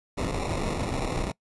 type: noise with sample-and-hold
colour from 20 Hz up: pink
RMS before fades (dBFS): -29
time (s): 0.17-1.32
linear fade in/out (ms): 10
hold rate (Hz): 1575
effects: noise-tail reverb RT60 0.1 s tail -23 dB re dry + resampled to 24000 Hz